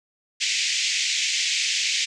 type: band-pass noise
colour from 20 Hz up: pink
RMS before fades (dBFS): -24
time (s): 0.4-2.06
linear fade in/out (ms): 20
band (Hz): 2100 to 7300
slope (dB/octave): 48
effects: none